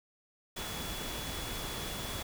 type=tone in noise; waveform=sine; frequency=3400 Hz; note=G#7; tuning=40 cents sharp; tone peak=-45 dBFS; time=0.56-2.23 s; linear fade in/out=10 ms; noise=pink; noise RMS=-39 dBFS; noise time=0.56-2.23 s; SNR=-9 dB; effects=none